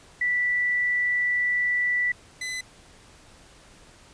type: tone pair in turn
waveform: sine / sawtooth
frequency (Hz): 1966 / 2013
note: B6 / B6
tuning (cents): -8 / +33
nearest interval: unison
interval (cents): 41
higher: second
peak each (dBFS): -21 / -26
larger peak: first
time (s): 0.21-2.12 / 2.41-2.61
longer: first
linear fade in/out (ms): 5
effects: pink hiss -52 dBFS RMS until 4.13 s + resampled to 22050 Hz